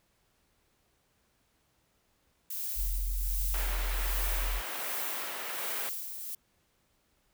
violet noise with tremolo, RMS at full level -35 dBFS, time 2.5-6.35 s, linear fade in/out 5 ms, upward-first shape sine, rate 1.3 Hz, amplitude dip 50%
sine tone, 43 Hz, F1, 26 cents flat, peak -29 dBFS, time 2.75-4.62 s, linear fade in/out 50 ms
white band-pass noise, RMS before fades -41 dBFS, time 3.54-5.89 s, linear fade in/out 0 ms, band 390 to 2500 Hz, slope 12 dB/octave
effects pink hiss -72 dBFS RMS until 7.33 s

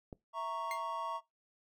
click, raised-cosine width 2 ms, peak -31 dBFS, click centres 0.128 s
triangle chord, A# diminished, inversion second, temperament equal, 659.3 / 932.3 / 1108.7 Hz, E5 / A#5 / C#6, 0 / 0 / 0 cents, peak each -41 / -38 / -37 dBFS, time 0.33-1.21 s, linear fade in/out 50 ms
40% pulse tone with exponential decay, 2100 Hz, C7, 6 cents sharp, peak -35 dBFS, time 0.71-0.84 s, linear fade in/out 1 ms, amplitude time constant 27 ms
effects noise-tail reverb RT60 0.2 s tail -22 dB re dry

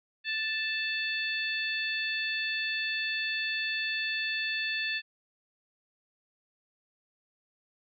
harmonic tone, 880 Hz, A5, in tune, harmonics 2 / 3 / 4 / 5, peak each -33 / -33 / -37 / -39 dBFS, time 0.24-5.02 s, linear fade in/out 50 ms, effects none

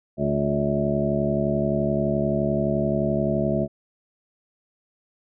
harmonic tone with a mistuned harmonic, 71.6 Hz, D2, 43 cents flat, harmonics 1 / 2 / 3 / 4 / 5 / 6 / 8 / 9, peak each -35 / -27 / -25 / -34 / -28 / -37 / -30 / -26 dBFS, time 0.17-3.68 s, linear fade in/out 50 ms, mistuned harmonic 6, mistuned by -16 cents, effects none

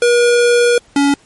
square tone pair in turn, 480 / 282.2 Hz, B4 / C#4, -49 / +31 cents, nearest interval major sixth, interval 920 cents, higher first, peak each -9 / -10 dBFS, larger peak first, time 0.02-0.78 / 0.96-1.14 s, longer first, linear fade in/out 2 ms, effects pink hiss -49 dBFS RMS until 1.25 s + MP3 48 kbps

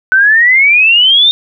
sine exponential sweep, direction up, 1502 to 3690 Hz, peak -4 dBFS, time 0.12-1.31 s, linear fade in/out 0 ms, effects none

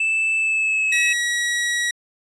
triangle tone with pitch glide, 2637 to 2577 Hz, E7 to E7, 0 to -40 cents, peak -16 dBFS, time 0-1.13 s, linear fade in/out 5 ms, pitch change -40 cents, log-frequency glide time 0.37-0.91 s
sawtooth tone, 1916 Hz, A#6, 47 cents sharp, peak -16 dBFS, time 0.92-1.91 s, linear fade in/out 5 ms
effects resampled to 24000 Hz

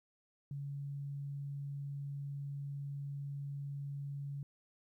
sine tone, 141.1 Hz, C#3, 31 cents sharp, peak -39 dBFS, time 0.51-4.43 s, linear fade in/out 2 ms, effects 13-bit

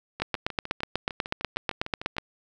two click trains, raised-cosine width 0.3 ms, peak -19 / -9 dBFS, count 14 / 17, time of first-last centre 0.2-2.167 / 0.22-2.183 s, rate 6.61 / 8.15 Hz, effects none

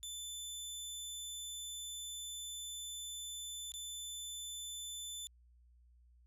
20% pulse tone with dropouts, 3520 Hz, A7, in tune, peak -37 dBFS, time 0.03-5.27 s, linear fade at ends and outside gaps 0 ms, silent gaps 3.719-3.739 s, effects added 60 Hz sine -62 dBFS peak until 6.26 s

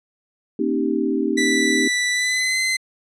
sine chord, Eb dominant seventh, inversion second, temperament equal with one note detuned, 233.1 / 270.7 / 311.1 / 392 Hz, Bb3 / Db4 / Eb4 / G4, 0 / -41 / 0 / 0 cents, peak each -25 / -23 / -23 / -24 dBFS, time 0.59-1.88 s, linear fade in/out 5 ms
sawtooth tone with pitch glide, 1973 to 2056 Hz, B6 to C7, -2 to -31 cents, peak -15 dBFS, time 1.37-2.77 s, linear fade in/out 10 ms, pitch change +71 cents, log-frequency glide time 2.12-2.59 s
effects resampled to 22050 Hz

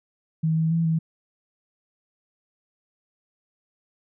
sine tone with pitch steps, 159.8 / 160.9 / 165.6 / 161.6 Hz, D#3 / E3 / E3 / E3, +47 / -42 / +8 / -34 cents, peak -19 dBFS, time 0.43-0.99 s, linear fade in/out 10 ms, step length 140 ms, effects none

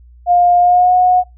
sine tone with pitch glide, 707 to 728.1 Hz, F5 to F#5, +21 to -28 cents, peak -7 dBFS, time 0.26-1.24 s, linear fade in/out 50 ms, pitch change +51 cents, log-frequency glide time 0.59-0.94 s, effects noise-tail reverb RT60 0.2 s tail -24 dB re dry + added 60 Hz sine -39 dBFS peak until 1.37 s

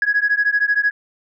sine beating tone pair, 1661.2 / 1674.2 Hz, G#6 / G#6, 0 / +13 cents, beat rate 13 Hz, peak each -17 dBFS, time 0.02-0.91 s, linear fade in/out 2 ms, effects tanh soft clip ceiling -8 dBFS

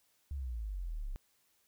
sine exponential sweep, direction down, 73.42 to 31.68 Hz, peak -36 dBFS, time 0.31-1.16 s, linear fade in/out 0 ms, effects white hiss -73 dBFS RMS until 1.67 s

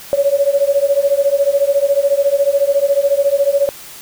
sine beating tone pair, 554.4 / 568.4 Hz, C#5 / C#5, 0 / +43 cents, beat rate 14 Hz, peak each -14 dBFS, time 0.13-3.69 s, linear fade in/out 0 ms, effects white hiss -35 dBFS RMS until 4.01 s

